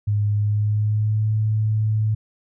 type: tone with pitch glide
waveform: sine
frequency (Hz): 103.83 to 108.24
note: G#2 to A2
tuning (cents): 0 to -28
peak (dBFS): -17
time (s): 0.07-2.15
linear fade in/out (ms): 10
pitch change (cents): +72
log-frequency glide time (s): 0.35-1.31
effects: none